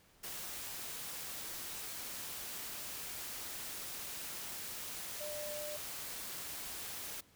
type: tone in noise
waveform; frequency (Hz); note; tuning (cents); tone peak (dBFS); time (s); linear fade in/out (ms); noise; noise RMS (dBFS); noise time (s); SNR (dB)
sine; 597; D5; +28; -42; 5.2-5.77; 10; white; -44; 0.23-7.21; -1
effects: pink hiss -66 dBFS RMS until 7.35 s